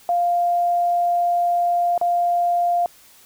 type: tone with dropouts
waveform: sine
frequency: 698.5 Hz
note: F5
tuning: in tune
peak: -16 dBFS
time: 0.09-2.86 s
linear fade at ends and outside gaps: 1 ms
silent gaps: 1.978-2.013 s
effects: white hiss -50 dBFS RMS until 3.25 s